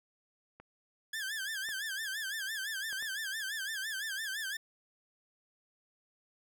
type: clicks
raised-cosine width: 0.5 ms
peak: -36 dBFS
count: 4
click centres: 0.6 / 1.689 / 2.928 / 3.025 s
type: tone with vibrato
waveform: sawtooth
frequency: 1661.2 Hz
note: G#6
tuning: in tune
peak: -32 dBFS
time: 1.13-4.57 s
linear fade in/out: 5 ms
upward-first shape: sine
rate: 5.9 Hz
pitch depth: 140 cents each way
effects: none